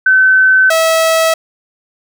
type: tone pair in turn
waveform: sine / sawtooth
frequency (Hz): 1526 / 649.2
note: G6 / E5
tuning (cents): -47 / -27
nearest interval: octave + minor third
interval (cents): 1480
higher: first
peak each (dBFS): -5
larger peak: neither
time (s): 0.06-0.7 / 0.7-1.34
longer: neither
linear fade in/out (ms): 5
effects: none

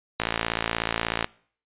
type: click train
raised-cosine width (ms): 0.3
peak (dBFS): -7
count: 60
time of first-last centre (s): 0.2-1.244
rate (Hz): 56.5
effects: noise-tail reverb RT60 0.5 s tail -22 dB re dry + resampled to 8000 Hz

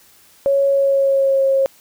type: tone with pitch glide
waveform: sine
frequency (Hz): 554 to 540.4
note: C#5 to C#5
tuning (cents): -1 to -44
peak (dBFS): -12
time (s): 0.46-1.66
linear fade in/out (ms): 0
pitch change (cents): -43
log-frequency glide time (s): 0.68-1.45
effects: white hiss -50 dBFS RMS until 1.8 s

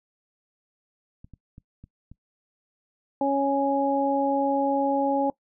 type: clicks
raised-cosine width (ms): 5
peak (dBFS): -32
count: 5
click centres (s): 1.245 / 1.337 / 1.581 / 1.84 / 2.116
type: harmonic tone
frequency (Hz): 277.2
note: C#4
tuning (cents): 0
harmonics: 1 / 2 / 3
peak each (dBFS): -25 / -25 / -25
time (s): 3.21-5.3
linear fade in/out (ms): 2
effects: noise-tail reverb RT60 0.1 s tail -21 dB re dry

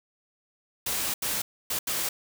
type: noise bursts at uneven times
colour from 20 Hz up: white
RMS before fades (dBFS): -29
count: 4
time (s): 0.86-1.14 / 1.22-1.42 / 1.7-1.79 / 1.87-2.09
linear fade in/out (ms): 5
effects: none

